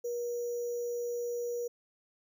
sine tone with sample-and-hold, 478.7 Hz, A#4, 46 cents sharp, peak -32 dBFS, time 0.04-1.68 s, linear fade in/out 10 ms, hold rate 6300 Hz, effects none

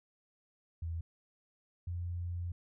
sine tone pair in turn, 83 / 87.32 Hz, E2 / F2, +12 / 0 cents, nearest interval minor second, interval 88 cents, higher second, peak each -35 / -35 dBFS, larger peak neither, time 0.82-1.01 / 1.87-2.52 s, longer second, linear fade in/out 5 ms, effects none

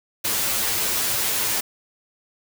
white noise with comb filter, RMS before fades -23 dBFS, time 0.24-1.61 s, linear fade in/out 10 ms, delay 9 ms, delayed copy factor +0.65, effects none

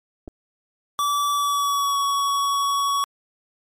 clicks, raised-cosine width 2 ms, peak -24 dBFS, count 2, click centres 0.277 / 0.28 s
square tone with pitch glide, 1155 to 1122.1 Hz, D6 to C#6, -29 to +21 cents, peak -20 dBFS, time 0.99-3.04 s, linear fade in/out 0 ms, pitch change -50 cents, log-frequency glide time 1.32-1.97 s
effects MP3 64 kbps

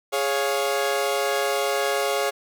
sawtooth chord, Db major, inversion second, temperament equal with one note detuned, 415.3 / 554.4 / 702.1 Hz, Ab4 / Db5 / F5, 0 / 0 / +9 cents, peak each -22 / -21 / -24 dBFS, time 0.12-2.31 s, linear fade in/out 20 ms, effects none

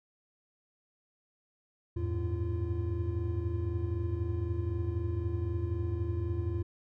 triangle tone cluster, 82.7 / 96 / 106.6 / 343.9 Hz, E2 / G2 / G#2 / F4, +6 / -36 / +46 / -27 cents, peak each -31 / -38 / -33 / -36 dBFS, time 1.96-6.63 s, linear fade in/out 10 ms, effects none

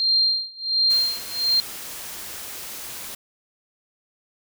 sine tone with tremolo, 4186 Hz, C8, in tune, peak -15 dBFS, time 0-1.6 s, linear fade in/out 0 ms, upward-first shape sine, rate 1.4 Hz, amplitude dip 95%
white noise, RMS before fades -35 dBFS, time 0.9-3.15 s, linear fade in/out 5 ms
effects none

